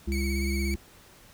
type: harmonic tone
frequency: 68 Hz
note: C#2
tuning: 33 cents flat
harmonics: 1 / 3 / 5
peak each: -27 / -32 / -34 dBFS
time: 0.07-0.76 s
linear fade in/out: 10 ms
type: tone with vibrato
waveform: sawtooth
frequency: 2233 Hz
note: C#7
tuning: 12 cents sharp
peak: -31 dBFS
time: 0.12-0.74 s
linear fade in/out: 0 ms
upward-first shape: sine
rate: 17 Hz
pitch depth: 46 cents each way
effects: pink hiss -54 dBFS RMS until 1.33 s